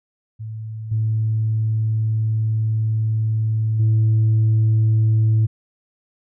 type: tone with level steps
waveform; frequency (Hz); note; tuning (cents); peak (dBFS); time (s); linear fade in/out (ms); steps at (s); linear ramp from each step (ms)
sine; 110; A2; 0; -27 / -16 / -11; 0.39-5.47; 20; 0.91 / 3.79; 10
effects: tanh soft clip ceiling -11 dBFS